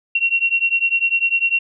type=beating tone pair; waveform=sine; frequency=2732 / 2742 Hz; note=F7 / F7; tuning=-39 / -32 cents; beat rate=10 Hz; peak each=-18 dBFS; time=0.15-1.59 s; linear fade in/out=5 ms; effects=none